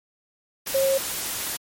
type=tone in noise; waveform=sine; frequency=540 Hz; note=C#5; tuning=45 cents flat; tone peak=-18 dBFS; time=0.74-0.98 s; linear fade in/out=10 ms; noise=white; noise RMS=-29 dBFS; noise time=0.66-1.57 s; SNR=+8 dB; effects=MP3 64 kbps